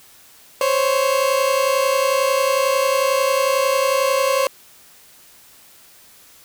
30% pulse tone pair together, 523.3 / 554.4 Hz, C5 / C#5, 0 / 0 cents, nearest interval minor second, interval 100 cents, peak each -16 dBFS, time 0.61-4.47 s, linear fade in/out 2 ms, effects white hiss -48 dBFS RMS until 6.44 s

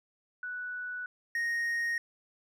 sine / triangle tone pair in turn, 1480 / 1864.7 Hz, F#6 / A#6, 0 / 0 cents, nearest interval major third, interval 400 cents, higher second, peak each -35 / -27 dBFS, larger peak second, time 0.43-1.06 / 1.35-1.98 s, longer neither, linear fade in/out 2 ms, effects none

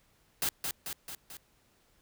white noise with echo, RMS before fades -30 dBFS, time 0.42-0.49 s, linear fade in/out 2 ms, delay 220 ms, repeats 4, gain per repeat -4 dB, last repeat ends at 1.37 s, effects pink hiss -68 dBFS RMS until 2.01 s

